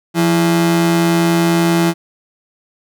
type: ring-modulated tone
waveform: 45% pulse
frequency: 253.1 Hz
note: B3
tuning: 43 cents sharp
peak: -8 dBFS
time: 0.14-1.94 s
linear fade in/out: 50 ms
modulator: 81.3 Hz
effects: none